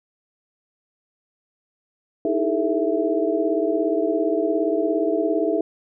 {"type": "tone cluster", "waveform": "sine", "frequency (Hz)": [309.4, 326.7, 405.7, 445.6, 661], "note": ["D#4", "E4", "G#4", "A4", "E5"], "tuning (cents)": [-10, -15, -41, 22, 5], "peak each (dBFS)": -25, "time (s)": [2.25, 5.61], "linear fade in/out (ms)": 2, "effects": []}